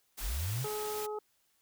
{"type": "noise", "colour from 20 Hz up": "white", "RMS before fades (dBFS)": -42, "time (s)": [0.17, 1.07], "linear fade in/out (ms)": 20}
{"type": "linear sweep", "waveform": "sine", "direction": "up", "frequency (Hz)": [32.7, 141.2], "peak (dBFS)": -32, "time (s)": [0.2, 0.67], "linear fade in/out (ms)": 50}
{"type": "harmonic tone", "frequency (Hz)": 423.6, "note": "G#4", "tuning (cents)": 34, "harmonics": [1, 2, 3], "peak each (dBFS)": [-36, -42, -46], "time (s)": [0.64, 1.19], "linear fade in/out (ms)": 5}
{"effects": ["white hiss -73 dBFS RMS until 1.61 s"]}